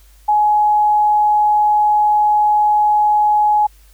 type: tone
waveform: sine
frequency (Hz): 841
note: G#5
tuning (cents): +22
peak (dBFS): -10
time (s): 0.28-3.67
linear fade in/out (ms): 10
effects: added 50 Hz sine -44 dBFS peak until 3.93 s + white hiss -53 dBFS RMS until 3.93 s